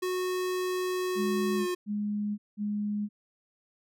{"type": "tone with pitch glide", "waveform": "square", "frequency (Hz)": [366.8, 359.7], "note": ["F#4", "F#4"], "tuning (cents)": [-15, -49], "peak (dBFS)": -29, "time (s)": [0.02, 1.75], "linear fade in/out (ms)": 10, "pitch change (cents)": -34, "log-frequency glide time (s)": [1.56, 1.62]}
{"type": "tone bursts", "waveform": "sine", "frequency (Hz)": 207.7, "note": "G#3", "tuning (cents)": 0, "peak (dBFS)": -28, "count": 3, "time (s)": [1.15, 3.09], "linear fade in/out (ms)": 50, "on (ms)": 520, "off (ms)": 190}
{"effects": []}